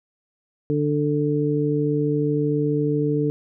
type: harmonic tone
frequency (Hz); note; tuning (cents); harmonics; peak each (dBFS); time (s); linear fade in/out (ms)
147.7; D3; +10; 1 / 2 / 3; -23 / -23 / -23; 0.7-3.3; 0
effects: none